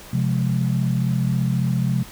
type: chord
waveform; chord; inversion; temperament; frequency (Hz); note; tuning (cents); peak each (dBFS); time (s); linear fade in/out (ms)
sine; F minor; second; just; 130.96 / 174.61 / 209.5; C3 / F3 / Ab3; +2 / 0 / +15; -20 / -23 / -26; 0.13-2.03; 5
effects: pink hiss -41 dBFS RMS until 2.11 s